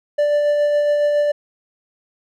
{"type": "tone with tremolo", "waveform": "triangle", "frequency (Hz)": 587.3, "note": "D5", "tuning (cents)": 0, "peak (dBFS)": -11, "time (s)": [0.18, 1.32], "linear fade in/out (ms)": 10, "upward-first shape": "sine", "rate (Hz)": 7.2, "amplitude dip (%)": 25, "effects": []}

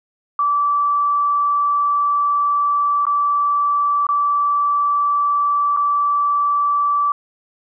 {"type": "tone with dropouts", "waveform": "sine", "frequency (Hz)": 1159, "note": "D6", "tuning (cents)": -23, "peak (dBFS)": -14, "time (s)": [0.39, 7.12], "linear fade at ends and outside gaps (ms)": 2, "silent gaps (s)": [[3.054, 3.067], [4.068, 4.089], [5.765, 5.771]], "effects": []}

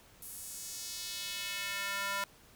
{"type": "tone with high-pass filter sweep", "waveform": "square", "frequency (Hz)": 198.7, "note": "G3", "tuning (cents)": 24, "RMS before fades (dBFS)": -39, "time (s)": [0.22, 2.24], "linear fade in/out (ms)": 2, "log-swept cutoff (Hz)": [11000, 1100], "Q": 1.4, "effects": ["pink hiss -60 dBFS RMS until 2.55 s"]}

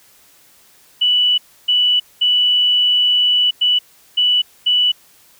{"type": "tone bursts at uneven times", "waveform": "sine", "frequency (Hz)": 2961, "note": "F#7", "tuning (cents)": 1, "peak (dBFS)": -11, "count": 6, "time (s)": [[1.01, 1.38], [1.68, 2], [2.21, 3.51], [3.61, 3.79], [4.17, 4.42], [4.66, 4.92]], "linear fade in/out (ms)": 10, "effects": ["white hiss -50 dBFS RMS until 5.39 s"]}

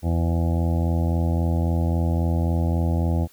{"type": "harmonic tone", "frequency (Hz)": 83.7, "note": "E2", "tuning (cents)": 27, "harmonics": [1, 2, 3, 4, 6, 7, 8, 9, 10], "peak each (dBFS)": [-20, -26, -30, -32, -36, -37, -38, -39, -40], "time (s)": [0.02, 3.28], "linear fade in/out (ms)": 50, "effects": ["white hiss -55 dBFS RMS until 3.32 s"]}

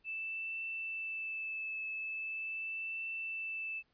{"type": "tone with vibrato", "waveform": "sine", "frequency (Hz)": 2637, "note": "E7", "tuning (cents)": 0, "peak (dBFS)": -37, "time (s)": [0.04, 3.83], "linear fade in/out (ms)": 50, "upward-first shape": "triangle", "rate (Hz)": 0.41, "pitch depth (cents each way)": 20, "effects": ["pink hiss -75 dBFS RMS until 3.93 s", "resampled to 11025 Hz"]}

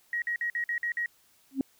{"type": "tone bursts", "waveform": "sine", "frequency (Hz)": 1896, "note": "A#6", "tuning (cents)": 29, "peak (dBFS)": -27, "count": 7, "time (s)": [0.13, 1.06], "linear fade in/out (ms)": 2, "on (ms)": 90, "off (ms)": 50}
{"type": "tone with exponential growth", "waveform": "sine", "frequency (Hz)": 269, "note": "C4", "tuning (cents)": 48, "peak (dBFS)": -19, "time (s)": [1.51, 1.61], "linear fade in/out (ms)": 1, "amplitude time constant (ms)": 20}
{"effects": ["tanh soft clip ceiling -15 dBFS", "white hiss -64 dBFS RMS until 1.79 s"]}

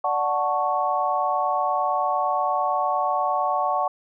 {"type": "chord", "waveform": "sine", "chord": "D major seventh", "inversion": "none", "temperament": "equal", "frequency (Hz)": [587.3, 740, 880, 1108.7], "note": ["D5", "F#5", "A5", "C#6"], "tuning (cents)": [0, 0, 0, 0], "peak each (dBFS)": [-28, -24, -27, -25], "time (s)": [0.04, 3.88], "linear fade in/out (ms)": 5, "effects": []}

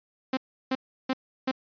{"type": "tone bursts", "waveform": "sawtooth", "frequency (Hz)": 261.6, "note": "C4", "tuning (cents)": 0, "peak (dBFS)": -20, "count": 4, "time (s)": [0.33, 1.514], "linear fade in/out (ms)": 5, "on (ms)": 41, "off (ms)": 340, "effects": ["resampled to 11025 Hz"]}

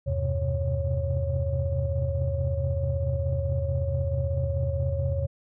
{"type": "tone cluster", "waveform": "sine", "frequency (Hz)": [80.1, 96.3, 126.9, 131.5, 551], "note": ["E2", "G2", "B2", "C3", "C#5"], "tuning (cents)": [-49, -30, 47, 9, -11], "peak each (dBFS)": [-27, -30, -29, -36, -31], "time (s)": [0.06, 5.27], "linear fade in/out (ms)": 20, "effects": ["tanh soft clip ceiling -15 dBFS"]}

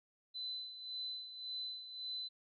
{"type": "tone with tremolo", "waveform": "sine", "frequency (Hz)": 4021, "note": "B7", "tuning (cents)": 30, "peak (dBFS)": -39, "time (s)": [0.34, 2.29], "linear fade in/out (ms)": 20, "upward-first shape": "sine", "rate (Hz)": 1.8, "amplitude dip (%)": 65, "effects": []}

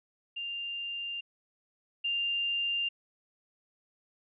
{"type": "tone pair in turn", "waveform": "sine", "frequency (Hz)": [2794, 2794], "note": ["F7", "F7"], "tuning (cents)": [0, 0], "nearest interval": "unison", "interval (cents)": 0, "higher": "neither", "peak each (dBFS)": [-34, -28], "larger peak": "second", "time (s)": [[0.36, 1.21], [2.04, 2.89]], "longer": "neither", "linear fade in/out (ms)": 10, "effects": []}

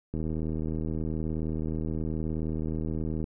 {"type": "click train", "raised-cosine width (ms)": 3, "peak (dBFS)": -20, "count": 246, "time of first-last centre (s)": [0.14, 3.241], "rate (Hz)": 79, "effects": []}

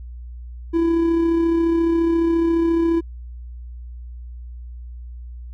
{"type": "tone with amplitude modulation", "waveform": "triangle", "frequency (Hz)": 333.1, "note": "E4", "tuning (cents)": 18, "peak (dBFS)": -12, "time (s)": [0.73, 3.01], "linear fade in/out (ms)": 20, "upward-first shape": "sine", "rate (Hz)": 34.4, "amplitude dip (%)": 30, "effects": ["added 60 Hz sine -32 dBFS peak until 5.53 s"]}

